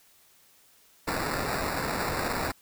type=noise with sample-and-hold; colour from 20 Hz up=blue; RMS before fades=-30 dBFS; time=1.07-2.52 s; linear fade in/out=10 ms; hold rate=3150 Hz; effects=white hiss -60 dBFS RMS until 2.61 s